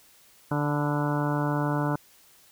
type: harmonic tone with a mistuned harmonic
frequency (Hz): 146.83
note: D3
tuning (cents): 0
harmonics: 1 / 2 / 3 / 4 / 5 / 6 / 7 / 8 / 9 / 10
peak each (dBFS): -27 / -29 / -37 / -34 / -38 / -35 / -35 / -41 / -39 / -38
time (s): 0.51-1.96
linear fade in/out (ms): 5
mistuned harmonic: 7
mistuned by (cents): -39
effects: white hiss -57 dBFS RMS until 2.51 s